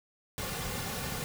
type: noise with comb filter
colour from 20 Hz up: pink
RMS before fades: -36 dBFS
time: 0.38-1.24 s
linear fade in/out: 0 ms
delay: 3.1 ms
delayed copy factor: -0.6
effects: none